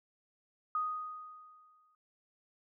sine tone with exponential decay, 1244.5 Hz, D#6, in tune, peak -29 dBFS, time 0.75-1.95 s, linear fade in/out 2 ms, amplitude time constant 260 ms, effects none

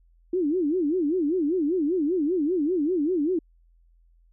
sine tone with vibrato, 327.5 Hz, E4, 11 cents flat, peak -21 dBFS, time 0.33-3.39 s, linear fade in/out 5 ms, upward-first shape sine, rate 5.1 Hz, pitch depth 250 cents each way, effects added 42 Hz sine -56 dBFS peak until 4.32 s

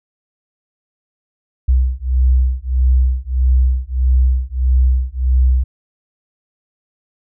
sine beating tone pair, 62.9 / 64.5 Hz, B1 / C2, +32 / -24 cents, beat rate 1.6 Hz, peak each -14 dBFS, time 1.68-5.64 s, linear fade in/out 10 ms, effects none

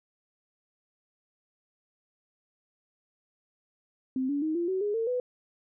sine tone with pitch steps, 260.4 / 285.6 / 313.3 / 343.6 / 376.9 / 413.4 / 453.4 / 497.3 Hz, C4 / D4 / D#4 / F4 / F#4 / G#4 / A#4 / B4, -8 / -48 / +12 / -28 / +32 / -8 / -48 / +12 cents, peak -26 dBFS, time 4.16-5.2 s, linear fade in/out 2 ms, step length 130 ms, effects none

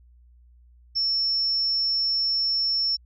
sine tone, 5400 Hz, E8, 41 cents sharp, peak -21 dBFS, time 0.95-2.97 s, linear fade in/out 20 ms, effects added 60 Hz sine -51 dBFS peak until 3.05 s

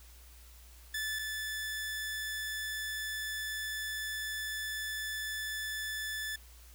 sawtooth tone pair in turn, 1744 / 1744 Hz, A6 / A6, -16 / -16 cents, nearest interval unison, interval 0 cents, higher neither, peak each -30 / -32 dBFS, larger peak first, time 0.94-1.19 / 1.19-6.36 s, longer second, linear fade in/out 5 ms, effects added 60 Hz sine -53 dBFS peak until 6.74 s + white hiss -59 dBFS RMS until 6.74 s

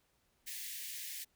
white high-pass noise, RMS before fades -44 dBFS, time 0.46-1.25 s, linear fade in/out 20 ms, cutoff 1700 Hz, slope 96 dB/octave, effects pink hiss -75 dBFS RMS until 1.35 s

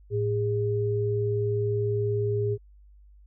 sine tone pair together, 110.36 / 408.8 Hz, A2 / G#4, +6 / -27 cents, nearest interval octave + major seventh, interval 2267 cents, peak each -26 dBFS, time 0.1-2.58 s, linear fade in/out 50 ms, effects added 50 Hz sine -50 dBFS peak until 3.26 s

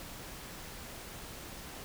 silence, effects pink hiss -46 dBFS RMS until 1.84 s

